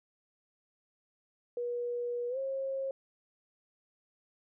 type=tone with pitch glide; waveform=sine; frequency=482.4 to 538.4 Hz; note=B4 to C5; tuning=-41 to +49 cents; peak=-32 dBFS; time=1.57-2.91 s; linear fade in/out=2 ms; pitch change=+190 cents; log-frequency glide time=2.29-2.38 s; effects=none